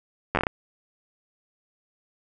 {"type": "slowing click train", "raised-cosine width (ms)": 0.5, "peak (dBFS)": -7, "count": 7, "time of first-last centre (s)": [0.35, 0.468], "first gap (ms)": 10, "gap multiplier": 1.27, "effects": []}